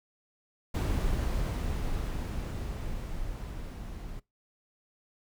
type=noise with level ramp; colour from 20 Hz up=brown; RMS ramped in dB=-27 to -41 dBFS; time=0.74-4.2 s; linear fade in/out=10 ms; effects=noise-tail reverb RT60 0.2 s tail -22 dB re dry